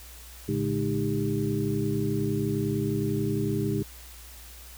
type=tone cluster; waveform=sine; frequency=112 / 143.1 / 211.6 / 310.7 / 397.3 Hz; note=A2 / D3 / G#3 / D#4 / G4; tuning=+31 / -45 / +33 / -2 / +23 cents; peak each=-31 dBFS; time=0.48-3.83 s; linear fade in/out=10 ms; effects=added 60 Hz sine -46 dBFS peak until 4.77 s + white hiss -48 dBFS RMS until 4.77 s